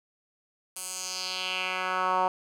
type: tone with band-pass filter sweep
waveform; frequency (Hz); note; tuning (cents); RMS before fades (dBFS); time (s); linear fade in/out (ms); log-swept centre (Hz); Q
10% pulse; 185.1; F#3; +1; -30; 0.76-2.28; 2; 10000 to 870; 2.4
effects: none